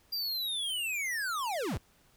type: linear sweep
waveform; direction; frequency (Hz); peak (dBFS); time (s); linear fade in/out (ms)
square; down; 4810 to 37.04; -32; 0.12-1.78; 10
effects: pink hiss -65 dBFS RMS until 2.16 s